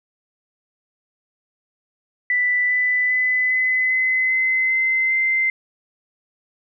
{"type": "tone with pitch steps", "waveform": "sine", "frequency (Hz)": [1980, 1993.8, 2008, 2022, 2036, 2050, 2064, 2078], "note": ["B6", "B6", "B6", "B6", "C7", "C7", "C7", "C7"], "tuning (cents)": [4, 16, 28, 40, -48, -36, -24, -12], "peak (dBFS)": -16, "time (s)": [2.3, 5.5], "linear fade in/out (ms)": 2, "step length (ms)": 400, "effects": []}